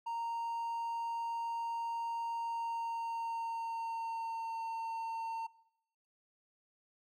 triangle tone with pitch glide, 927 to 908.4 Hz, A#5 to A#5, -10 to -45 cents, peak -34 dBFS, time 0.06-5.47 s, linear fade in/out 10 ms, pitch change -35 cents, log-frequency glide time 2.37-4.61 s, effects noise-tail reverb RT60 0.8 s tail -21 dB re dry

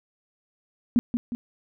sine tone with echo, 239.1 Hz, A#3, 44 cents sharp, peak -15 dBFS, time 0.96-0.99 s, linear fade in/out 0 ms, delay 180 ms, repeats 2, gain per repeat -6 dB, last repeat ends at 1.35 s, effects none

